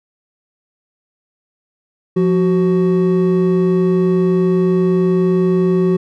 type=tone pair together; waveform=triangle; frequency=176.1 / 373.1 Hz; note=F3 / F#4; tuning=+15 / +14 cents; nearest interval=octave + minor second; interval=1299 cents; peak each=-12 dBFS; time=2.16-5.97 s; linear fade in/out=10 ms; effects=none